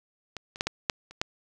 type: clicks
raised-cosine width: 0.2 ms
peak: -19 / -26 / -8 / -10 / -6 / -29 / -9 dBFS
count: 7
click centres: 0.367 / 0.559 / 0.609 / 0.67 / 0.898 / 1.11 / 1.215 s
effects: none